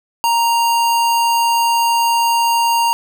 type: tone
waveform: square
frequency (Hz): 932.3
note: A#5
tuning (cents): 0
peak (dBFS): -13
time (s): 0.24-2.93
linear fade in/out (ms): 0
effects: none